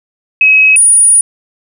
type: tone pair in turn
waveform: sine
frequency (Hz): 2554 / 9609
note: D#7 / D9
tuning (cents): +45 / +39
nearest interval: octave + major seventh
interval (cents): 2294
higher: second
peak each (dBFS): -3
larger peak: neither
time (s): 0.41-0.76 / 0.76-1.21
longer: second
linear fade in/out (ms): 2
effects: none